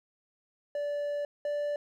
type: tone pair in turn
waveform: triangle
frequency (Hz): 581 / 584.7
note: D5 / D5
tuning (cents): -19 / -8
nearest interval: unison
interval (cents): 11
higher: second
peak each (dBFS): -28 / -27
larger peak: second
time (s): 0.75-1.25 / 1.45-1.76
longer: first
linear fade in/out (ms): 2
effects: none